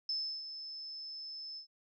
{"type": "tone with ADSR envelope", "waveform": "sine", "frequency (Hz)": 5250, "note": "E8", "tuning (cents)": -8, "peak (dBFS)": -32, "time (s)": [0.09, 1.67], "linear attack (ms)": 3, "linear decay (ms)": 330, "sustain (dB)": -10, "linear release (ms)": 100, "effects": []}